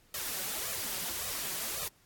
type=noise with flanger; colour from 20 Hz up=white; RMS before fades=-36 dBFS; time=0.14-1.88 s; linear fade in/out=2 ms; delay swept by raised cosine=1.6 to 5.4 ms; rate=1.8 Hz; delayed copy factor=+0.85; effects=pink hiss -65 dBFS RMS until 2.05 s + AAC 64 kbps